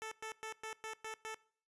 10% pulse tone bursts, 440 Hz, A4, in tune, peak -34 dBFS, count 7, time 0.02-1.345 s, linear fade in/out 0 ms, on 95 ms, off 110 ms, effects noise-tail reverb RT60 0.5 s tail -21 dB re dry + resampled to 24000 Hz

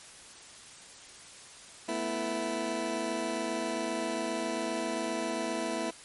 20% pulse chord, A suspended second, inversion none, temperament just, 220 / 247.5 / 330 Hz, A3 / B3 / E4, 0 / +4 / +2 cents, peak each -33 / -32 / -29 dBFS, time 1.88-5.91 s, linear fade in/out 10 ms, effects white hiss -50 dBFS RMS until 6.04 s + MP3 48 kbps

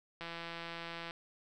click train, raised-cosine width 0.3 ms, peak -27 dBFS, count 152, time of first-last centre 0.21-1.109 s, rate 168 Hz, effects none

